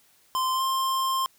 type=tone with pitch glide; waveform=square; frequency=1038 to 1056.1 Hz; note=C6 to C6; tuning=-14 to +16 cents; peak=-24 dBFS; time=0.35-1.26 s; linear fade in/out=0 ms; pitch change=+30 cents; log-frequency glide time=0.54-0.62 s; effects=white hiss -61 dBFS RMS until 1.38 s